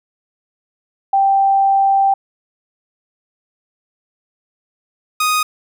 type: tone pair in turn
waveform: sine / sawtooth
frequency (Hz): 784 / 1244.5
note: G5 / D#6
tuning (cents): 0 / 0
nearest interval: minor sixth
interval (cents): 800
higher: second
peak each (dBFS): -10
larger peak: neither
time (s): 1.13-2.14 / 5.2-5.43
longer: first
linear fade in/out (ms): 5
effects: none